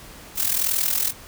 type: noise with amplitude modulation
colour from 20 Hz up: blue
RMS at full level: -19 dBFS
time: 0.35-1.13 s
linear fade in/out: 50 ms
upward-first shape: sine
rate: 41.6 Hz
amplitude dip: 75%
effects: pink hiss -43 dBFS RMS until 1.27 s